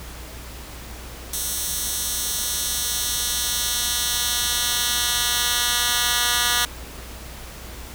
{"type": "tone with high-pass filter sweep", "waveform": "10% pulse", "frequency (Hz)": 241.6, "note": "B3", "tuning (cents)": -38, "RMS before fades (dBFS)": -23, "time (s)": [1.33, 6.65], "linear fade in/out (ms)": 2, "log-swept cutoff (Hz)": [7100, 2100], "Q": 0.78, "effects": ["added 60 Hz sine -38 dBFS peak until 7.94 s", "pink hiss -39 dBFS RMS until 7.94 s"]}